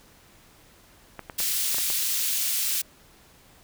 clicks, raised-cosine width 0.5 ms, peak -20 dBFS, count 6, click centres 1.193 / 1.298 / 1.403 / 1.745 / 1.784 / 1.902 s
white high-pass noise, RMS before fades -26 dBFS, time 1.38-2.82 s, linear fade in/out 10 ms, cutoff 2800 Hz, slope 12 dB/octave
effects pink hiss -55 dBFS RMS until 3.63 s

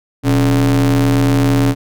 square ring-modulated tone, 77.78 Hz, D#2, in tune, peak -8 dBFS, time 0.23-1.75 s, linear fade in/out 50 ms, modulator 199 Hz, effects none

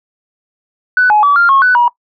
sine tone with pitch steps, 1493 / 844 / 1146 / 1395 / 1089 / 1493 / 960 Hz, F#6 / G#5 / D6 / F6 / C#6 / F#6 / B5, +15 / +28 / -43 / -2 / -31 / +15 / -49 cents, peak -5 dBFS, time 0.97-1.88 s, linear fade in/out 2 ms, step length 130 ms, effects noise-tail reverb RT60 0.1 s tail -21 dB re dry + tanh soft clip ceiling -1 dBFS

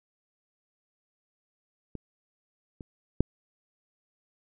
clicks, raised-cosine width 3 ms, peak -24 / -28 / -8 dBFS, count 3, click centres 1.953 / 2.808 / 3.206 s, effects none

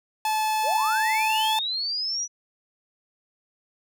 45% pulse tone with pitch glide, 866 to 873.5 Hz, A5 to A5, -28 to -13 cents, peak -22 dBFS, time 0.25-1.59 s, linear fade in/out 2 ms, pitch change +15 cents, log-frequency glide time 0.56-1.02 s
sine linear sweep, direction up, 438.3 to 5920 Hz, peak -25 dBFS, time 0.63-2.28 s, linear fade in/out 50 ms
effects none

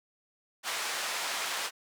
pink band-pass noise, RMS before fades -34 dBFS, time 0.63-1.71 s, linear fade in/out 50 ms, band 880 to 8700 Hz, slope 12 dB/octave, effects none

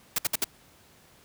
white noise bursts, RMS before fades -25 dBFS, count 4, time 0.16-0.443 s, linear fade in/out 5 ms, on 25 ms, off 61 ms, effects pink hiss -57 dBFS RMS until 1.24 s + high-pass 60 Hz 12 dB/octave

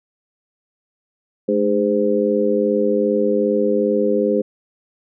harmonic tone with a mistuned harmonic, 102.5 Hz, G#2, 22 cents flat, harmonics 2 / 3 / 4 / 5, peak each -21 / -23 / -19 / -19 dBFS, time 1.48-4.42 s, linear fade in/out 10 ms, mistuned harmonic 2, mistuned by +66 cents, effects none

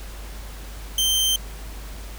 sawtooth tone, 3124 Hz, G7, 7 cents flat, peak -15 dBFS, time 0.98-1.36 s, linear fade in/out 2 ms, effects added 50 Hz sine -34 dBFS peak until 2.18 s + pink hiss -42 dBFS RMS until 2.18 s

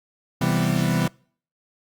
40% pulse chord, C major seventh, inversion none, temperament equal, 130.81 / 164.81 / 196 / 246.9 Hz, C3 / E3 / G3 / B3, 0 / 0 / 0 / 0 cents, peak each -24 / -22 / -25 / -26 dBFS, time 0.41-1.08 s, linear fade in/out 5 ms, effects noise-tail reverb RT60 0.5 s tail -26 dB re dry + Opus 48 kbps

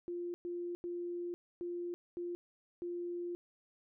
sine tone bursts at uneven times, 349.2 Hz, F4, in tune, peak -37 dBFS, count 6, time 0.08-0.34 / 0.45-0.75 / 0.84-1.34 / 1.61-1.94 / 2.17-2.35 / 2.82-3.35 s, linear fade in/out 0 ms, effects none

